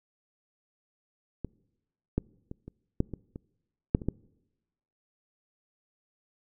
clicks, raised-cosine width 3 ms, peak -20 / -13 / -26 / -29 / -11 / -23 / -26 / -7 / -26 / -14 dBFS, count 10, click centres 1.447 / 2.18 / 2.514 / 2.68 / 3.004 / 3.137 / 3.359 / 3.949 / 4.018 / 4.086 s, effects noise-tail reverb RT60 1.0 s tail -25 dB re dry

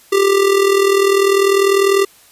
square tone with amplitude modulation, 394.2 Hz, G4, 10 cents sharp, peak -8 dBFS, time 0.12-2.05 s, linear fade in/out 10 ms, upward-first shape sine, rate 40.1 Hz, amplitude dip 65%, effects white hiss -47 dBFS RMS until 2.31 s + resampled to 32000 Hz

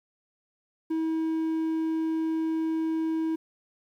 triangle tone, 321.4 Hz, E4, 44 cents flat, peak -23 dBFS, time 0.9-3.36 s, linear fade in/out 10 ms, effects 10-bit

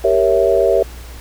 sine chord, G diminished seventh, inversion none, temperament equal, 392 / 466.2 / 554.4 / 659.3 Hz, G4 / Bb4 / Db5 / Fb5, 0 / 0 / 0 / 0 cents, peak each -16 dBFS, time 0.04-0.83 s, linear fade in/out 5 ms, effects added 60 Hz sine -31 dBFS peak until 1.2 s + pink hiss -39 dBFS RMS until 1.2 s

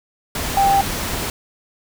sine tone in noise, 790 Hz, G5, 13 cents sharp, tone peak -12 dBFS, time 0.57-0.81 s, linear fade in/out 2 ms, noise pink, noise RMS -24 dBFS, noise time 0.35-1.3 s, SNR +9 dB, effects none

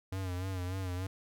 square tone with vibrato, 92.5 Hz, F#2, in tune, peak -35 dBFS, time 0.12-1.07 s, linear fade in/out 5 ms, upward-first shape sine, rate 3.4 Hz, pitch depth 64 cents each way, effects none

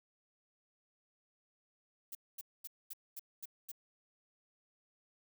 violet noise bursts, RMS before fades -45 dBFS, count 7, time 2.12-3.717 s, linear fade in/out 5 ms, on 31 ms, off 230 ms, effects none

